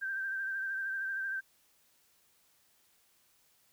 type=tone with vibrato; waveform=sine; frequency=1570 Hz; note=G6; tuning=2 cents sharp; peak=-33 dBFS; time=0.01-1.41 s; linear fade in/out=20 ms; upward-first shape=sine; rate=13 Hz; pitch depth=35 cents each way; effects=white hiss -69 dBFS RMS until 3.72 s